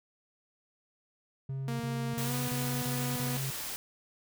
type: tone bursts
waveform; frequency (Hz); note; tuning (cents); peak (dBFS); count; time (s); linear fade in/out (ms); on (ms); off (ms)
triangle; 134.7; C#3; -49; -31; 6; 1.49-3.505; 5; 310; 31
type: tone with pitch glide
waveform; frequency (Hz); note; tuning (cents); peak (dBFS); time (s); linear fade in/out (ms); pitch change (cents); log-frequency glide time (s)
sawtooth; 233.1 to 246.4; A#3 to B3; 0 to -4; -31; 1.68-3.37; 0; +96; 2.23-2.33
type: noise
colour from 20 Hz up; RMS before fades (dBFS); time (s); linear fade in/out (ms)
white; -38; 2.18-3.76; 0
effects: none